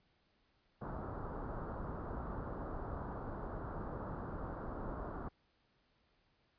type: low-pass noise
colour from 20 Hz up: pink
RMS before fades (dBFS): -43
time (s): 0.81-5.29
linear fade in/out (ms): 10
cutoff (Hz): 1400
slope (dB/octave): 48
effects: pink hiss -75 dBFS RMS until 6.58 s + resampled to 11025 Hz